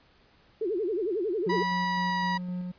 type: tone with vibrato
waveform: sine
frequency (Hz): 391.9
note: G4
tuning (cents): 0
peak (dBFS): -26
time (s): 0.61-1.63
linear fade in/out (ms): 5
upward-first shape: sine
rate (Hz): 11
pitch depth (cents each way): 250
type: tone with tremolo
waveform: triangle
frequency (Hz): 180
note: F#3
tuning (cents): -47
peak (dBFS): -28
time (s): 1.46-2.72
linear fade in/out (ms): 10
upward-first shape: square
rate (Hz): 3.9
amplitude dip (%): 25
type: tone with pitch glide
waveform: 30% pulse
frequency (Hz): 975 to 963.2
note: B5 to B5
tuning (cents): -23 to -44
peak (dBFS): -24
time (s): 1.49-2.38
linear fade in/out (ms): 10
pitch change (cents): -21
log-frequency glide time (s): 1.68-2.21
effects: pink hiss -61 dBFS RMS until 2.78 s + resampled to 11025 Hz